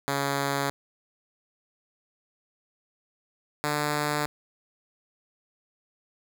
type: tone pair in turn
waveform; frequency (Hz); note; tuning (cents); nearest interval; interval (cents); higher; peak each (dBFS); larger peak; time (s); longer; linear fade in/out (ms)
5% pulse; 140 / 148.32; C#3 / D3; +18 / +17; minor second; 99; second; -14; neither; 0.08-0.7 / 3.64-4.26; neither; 0
effects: none